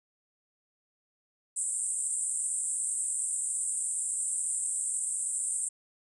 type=band-pass noise; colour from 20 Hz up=white; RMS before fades=-32 dBFS; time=1.56-5.69 s; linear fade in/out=10 ms; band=7800 to 9200 Hz; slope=96 dB/octave; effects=none